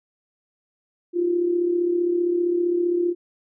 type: tone with amplitude modulation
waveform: sine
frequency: 349.2 Hz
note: F4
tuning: in tune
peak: -16 dBFS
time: 1.13-3.15 s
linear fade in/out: 50 ms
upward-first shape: sine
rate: 35.3 Hz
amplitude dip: 55%
effects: none